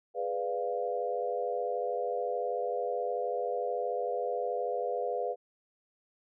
sine chord, G# diminished seventh, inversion none, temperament equal, 415.3 / 493.9 / 587.3 / 698.5 Hz, G#4 / B4 / D5 / F5, 0 / 0 / 0 / 0 cents, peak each -37 / -33 / -38 / -35 dBFS, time 0.14-5.36 s, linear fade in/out 50 ms, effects none

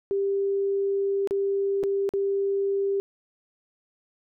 sine tone with dropouts, 395.4 Hz, G4, 15 cents sharp, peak -22 dBFS, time 0.11-3 s, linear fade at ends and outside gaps 0 ms, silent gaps 1.274-1.309 / 1.831-1.837 / 2.091-2.137 s, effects none

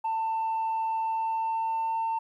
sine tone with pitch glide, 893 to 901.3 Hz, A5 to A5, +25 to +41 cents, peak -24 dBFS, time 0.04-2.19 s, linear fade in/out 10 ms, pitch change +16 cents, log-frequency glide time 1.03-1.94 s, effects tanh soft clip ceiling -24 dBFS + 11-bit

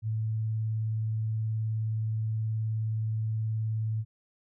sine tone with vibrato, 110 Hz, A2, in tune, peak -27 dBFS, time 0.02-4.05 s, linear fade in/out 50 ms, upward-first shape sine, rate 19 Hz, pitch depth 14 cents each way, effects none

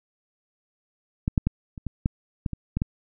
clicks, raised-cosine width 5 ms, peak -10 / -7 / -9 / -25 / -17 / -9 / -13 / -18 / -12 / -11 dBFS, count 10, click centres 1.279 / 1.378 / 1.47 / 1.778 / 1.867 / 2.059 / 2.462 / 2.533 / 2.77 / 2.819 s, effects none

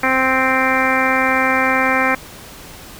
harmonic tone, 261.6 Hz, C4, in tune, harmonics 1 / 2 / 3 / 4 / 5 / 6 / 7 / 8 / 9, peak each -22 / -22 / -22 / -22 / -22 / -22 / -22 / -22 / -22 dBFS, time 0.03-2.15 s, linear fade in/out 5 ms, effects pink hiss -37 dBFS RMS until 2.99 s

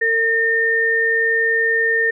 sine tone pair together, 455.1 / 1820.4 Hz, A#4 / A#6, -42 / -42 cents, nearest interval 2 octaves, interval 2400 cents, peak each -21 / -15 dBFS, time 0.01-2.11 s, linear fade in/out 10 ms, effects none

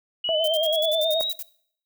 sine exponential sweep, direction up, 2900 to 3880 Hz, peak -24 dBFS, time 0.24-1.32 s, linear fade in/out 5 ms
sine tone with vibrato, 634 Hz, D#5, 32 cents sharp, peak -21 dBFS, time 0.29-1.21 s, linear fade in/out 0 ms, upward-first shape sine, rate 9.3 Hz, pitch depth 70 cents each way
violet noise bursts, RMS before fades -33 dBFS, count 11, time 0.44-1.427 s, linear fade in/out 2 ms, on 37 ms, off 58 ms
effects noise-tail reverb RT60 0.6 s tail -19 dB re dry

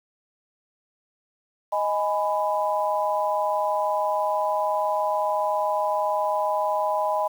sine chord, G# minor, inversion second, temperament just, 623 / 830.6 / 996.7 Hz, D#5 / G#5 / B5, +2 / 0 / +16 cents, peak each -25 / -26 / -26 dBFS, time 1.72-7.28 s, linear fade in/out 10 ms, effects 8-bit

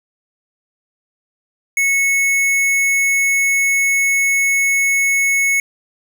sine tone with hard clipping, 2200 Hz, C#7, 14 cents flat, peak -14 dBFS, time 1.77-5.6 s, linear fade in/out 2 ms, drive 16 dB, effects none

